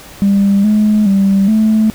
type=tone with pitch steps; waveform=sine; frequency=199 / 212.3 / 195.9 / 218 Hz; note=G3 / G#3 / G3 / A3; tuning=+26 / +38 / -1 / -16 cents; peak=-6 dBFS; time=0.22-1.9 s; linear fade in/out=0 ms; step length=420 ms; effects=tanh soft clip ceiling -4 dBFS + pink hiss -35 dBFS RMS until 1.94 s